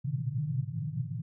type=band-pass noise; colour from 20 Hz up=white; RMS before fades=-33 dBFS; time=0.04-1.22 s; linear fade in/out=10 ms; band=110 to 160 Hz; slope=96 dB/octave; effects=none